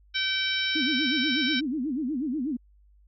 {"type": "harmonic tone", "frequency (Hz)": 769, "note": "G5", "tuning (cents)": -33, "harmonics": [2, 3, 4, 5, 6, 7], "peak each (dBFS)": [-31, -31, -31, -30, -40, -34], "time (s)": [0.14, 1.61], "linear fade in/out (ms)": 20}
{"type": "tone with vibrato", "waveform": "sine", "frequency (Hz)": 277.2, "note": "C#4", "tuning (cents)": 0, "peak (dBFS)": -26, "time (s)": [0.75, 2.57], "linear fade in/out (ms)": 10, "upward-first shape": "sine", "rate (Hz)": 8.2, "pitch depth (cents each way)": 250}
{"effects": ["added 50 Hz sine -55 dBFS peak until 3.07 s"]}